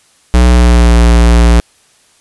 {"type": "tone with pitch glide", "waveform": "square", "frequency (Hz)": [61.1, 58.41], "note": ["B1", "A#1"], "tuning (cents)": [-18, 4], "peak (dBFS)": -4, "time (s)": [0.34, 1.6], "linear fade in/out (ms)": 0, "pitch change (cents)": -78, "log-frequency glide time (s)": [0.46, 0.94], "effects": ["white hiss -49 dBFS RMS until 2.2 s", "resampled to 24000 Hz"]}